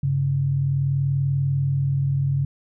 sine tone pair together, 97.79 / 138.3 Hz, G2 / C#3, -4 / -4 cents, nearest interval tritone, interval 600 cents, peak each -28 / -19 dBFS, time 0.03-2.45 s, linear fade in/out 5 ms, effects none

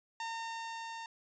sawtooth tone with level ramp, 912 Hz, A#5, 38 cents flat, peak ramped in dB -33 to -38 dBFS, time 0.2-1.06 s, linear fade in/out 2 ms, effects resampled to 16000 Hz

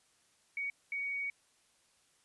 sine tone bursts at uneven times, 2244 Hz, C#7, 21 cents sharp, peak -34 dBFS, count 2, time 0.57-0.7 / 0.92-1.3 s, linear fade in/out 2 ms, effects white hiss -70 dBFS RMS until 2.24 s + resampled to 24000 Hz

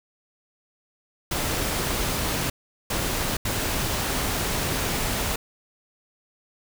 pink noise bursts at uneven times, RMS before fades -26 dBFS, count 3, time 1.31-2.5 / 2.9-3.37 / 3.45-5.36 s, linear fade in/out 5 ms, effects none

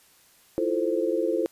sine chord, F major seventh, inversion third, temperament equal, 329.6 / 349.2 / 440 / 523.3 Hz, E4 / F4 / A4 / C5, 0 / 0 / 0 / 0 cents, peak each -28 dBFS, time 0.58-1.46 s, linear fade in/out 0 ms, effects white hiss -58 dBFS RMS until 1.51 s + resampled to 32000 Hz

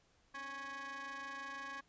40% pulse ring-modulated tone, 278.6 Hz, C#4, 9 cents sharp, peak -40 dBFS, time 0.34-1.81 s, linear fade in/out 10 ms, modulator 1380 Hz, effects pink hiss -72 dBFS RMS until 1.88 s + resampled to 16000 Hz

